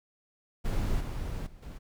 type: noise with level steps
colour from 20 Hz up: brown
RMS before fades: -29 / -34 / -50 / -41 dBFS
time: 0.64-1.79 s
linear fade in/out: 20 ms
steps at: 1 / 1.46 / 1.62 s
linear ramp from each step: 10 ms
effects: none